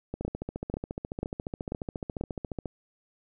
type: two click trains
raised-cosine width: 2 ms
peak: -17 / -20 dBFS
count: 5 / 37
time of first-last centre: 0.25-2.211 / 0.14-2.657 s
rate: 2.04 / 14.3 Hz
effects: none